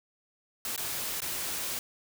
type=noise with dropouts; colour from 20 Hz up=white; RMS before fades=-34 dBFS; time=0.65-1.79 s; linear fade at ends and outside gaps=1 ms; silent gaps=0.762-0.777 / 1.204-1.219 s; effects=none